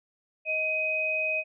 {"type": "tone pair together", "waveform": "sine", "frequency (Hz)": [628.3, 2515], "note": ["D#5", "D#7"], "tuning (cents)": [17, 18], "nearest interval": "2 octaves", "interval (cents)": 2401, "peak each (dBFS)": [-32, -26], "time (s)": [0.45, 1.44], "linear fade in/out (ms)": 50, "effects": []}